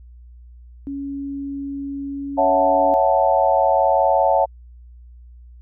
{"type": "tone with pitch glide", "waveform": "sine", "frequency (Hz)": [278.5, 283.2], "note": ["C#4", "C#4"], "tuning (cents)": [8, 37], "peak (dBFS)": -25, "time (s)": [0.87, 2.94], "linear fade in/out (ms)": 0, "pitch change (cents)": 29, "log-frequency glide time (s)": [2.12, 2.8]}
{"type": "chord", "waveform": "sine", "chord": "F# minor seventh", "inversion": "second", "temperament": "equal", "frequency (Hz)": [554.4, 659.3, 740, 880], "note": ["C#5", "E5", "F#5", "A5"], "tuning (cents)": [0, 0, 0, 0], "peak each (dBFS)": -19, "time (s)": [2.37, 4.46], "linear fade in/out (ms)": 20}
{"effects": ["added 60 Hz sine -40 dBFS peak until 5.61 s"]}